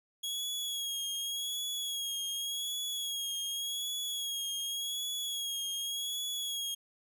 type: tone with vibrato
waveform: sawtooth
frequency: 3316 Hz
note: G#7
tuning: 3 cents flat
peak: -31 dBFS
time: 0.23-6.75 s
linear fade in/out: 10 ms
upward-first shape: sine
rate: 0.87 Hz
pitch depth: 40 cents each way
effects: none